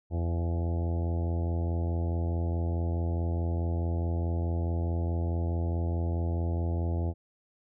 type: harmonic tone with a mistuned harmonic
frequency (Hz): 84.7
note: E2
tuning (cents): +48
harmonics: 1 / 2 / 3 / 4 / 5 / 6 / 7 / 8 / 9 / 10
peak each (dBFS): -27 / -38 / -41 / -39 / -46 / -45 / -47 / -45 / -51 / -50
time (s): 0.1-7.14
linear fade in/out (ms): 50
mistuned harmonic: 9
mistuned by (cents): -17
effects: none